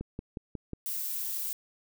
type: click train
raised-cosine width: 3 ms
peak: -23 dBFS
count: 5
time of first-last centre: 0.01-0.733 s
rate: 5.53 Hz
type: noise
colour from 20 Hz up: violet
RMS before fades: -34 dBFS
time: 0.86-1.53 s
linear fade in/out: 0 ms
effects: none